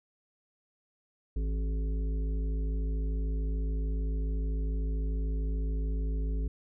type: harmonic tone with a mistuned harmonic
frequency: 53.5 Hz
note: A1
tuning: 48 cents flat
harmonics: 1 / 3 / 5 / 7 / 8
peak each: -28 / -42 / -44 / -53 / -47 dBFS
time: 1.36-6.48 s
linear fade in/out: 5 ms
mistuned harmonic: 3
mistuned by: +27 cents
effects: none